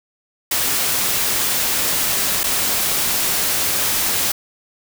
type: noise with dropouts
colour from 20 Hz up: white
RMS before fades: -19 dBFS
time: 0.51-4.32 s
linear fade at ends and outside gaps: 5 ms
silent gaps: 2.434-2.439 s
effects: none